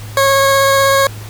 20% pulse tone with vibrato, 547 Hz, C#5, 23 cents flat, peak -4 dBFS, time 0.17-1.07 s, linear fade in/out 2 ms, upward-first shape sine, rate 16 Hz, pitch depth 9 cents each way, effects added 106 Hz sine -27 dBFS peak until 1.29 s + pink hiss -35 dBFS RMS until 1.29 s

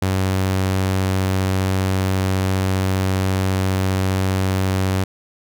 sawtooth tone, 94.8 Hz, F#2, 43 cents sharp, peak -13 dBFS, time 0.02-5.04 s, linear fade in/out 5 ms, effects none

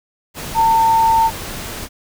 sine tone in noise, 900 Hz, A5, 39 cents sharp, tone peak -10 dBFS, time 0.54-1.31 s, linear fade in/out 50 ms, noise pink, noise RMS -28 dBFS, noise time 0.34-1.89 s, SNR +15 dB, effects none

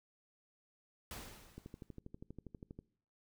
pink noise with exponential decay, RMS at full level -45 dBFS, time 1.11-1.99 s, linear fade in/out 1 ms, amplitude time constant 190 ms
click train, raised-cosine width 3 ms, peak -35 dBFS, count 16, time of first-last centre 1.58-2.79 s, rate 12.4 Hz
effects noise-tail reverb RT60 0.6 s tail -23 dB re dry

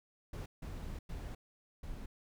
brown noise bursts at uneven times, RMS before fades -43 dBFS, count 4, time 0.33-0.46 / 0.62-0.99 / 1.09-1.35 / 1.83-2.06 s, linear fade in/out 5 ms, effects none

